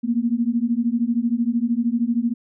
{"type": "beating tone pair", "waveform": "sine", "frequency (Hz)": [229, 242], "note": ["A#3", "B3"], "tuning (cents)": [-31, -35], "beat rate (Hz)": 13, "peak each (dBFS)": -21, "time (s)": [0.03, 2.34], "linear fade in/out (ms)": 20, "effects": []}